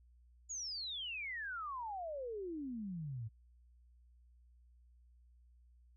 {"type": "exponential sweep", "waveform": "sine", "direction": "down", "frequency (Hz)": [6950, 105.3], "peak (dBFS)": -40, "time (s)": [0.49, 3.29], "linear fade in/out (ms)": 20, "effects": ["added 60 Hz sine -62 dBFS peak until 5.96 s"]}